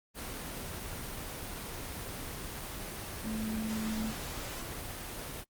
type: tone in noise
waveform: sine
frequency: 218.9 Hz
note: A3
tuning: 9 cents flat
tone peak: -33 dBFS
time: 3.23-4.14 s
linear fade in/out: 50 ms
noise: pink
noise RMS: -40 dBFS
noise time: 0.14-5.45 s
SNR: +4 dB
effects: Opus 24 kbps